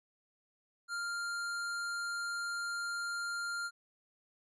square tone, 1396.9 Hz, F6, in tune, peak -36 dBFS, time 0.88-3.71 s, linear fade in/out 50 ms, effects resampled to 22050 Hz

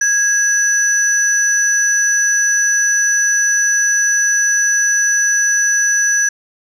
sine tone pair together, 1652 / 5955 Hz, G#6 / F#8, -10 / +10 cents, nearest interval octave + minor seventh, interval 2220 cents, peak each -13 dBFS, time 0.01-6.29 s, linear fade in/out 5 ms, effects tanh soft clip ceiling -6 dBFS

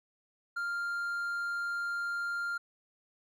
triangle tone, 1396.9 Hz, F6, in tune, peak -30 dBFS, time 0.56-2.58 s, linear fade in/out 10 ms, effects none

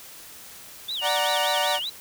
sine tone with vibrato, 3349 Hz, G#7, 14 cents sharp, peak -27 dBFS, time 0.88-1.9 s, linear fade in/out 10 ms, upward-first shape sine, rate 5.2 Hz, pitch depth 300 cents each way
sawtooth chord, D augmented, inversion none, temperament equal, 587.3 / 740 / 932.3 Hz, D5 / F#5 / A#5, 0 / 0 / 0 cents, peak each -23 dBFS, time 1.01-1.8 s, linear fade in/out 50 ms
effects white hiss -44 dBFS RMS until 2 s

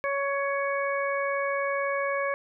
harmonic tone, 558 Hz, C#5, 11 cents sharp, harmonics 1 / 2 / 3 / 4, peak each -28 / -31 / -33 / -34 dBFS, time 0.04-2.34 s, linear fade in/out 0 ms, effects none

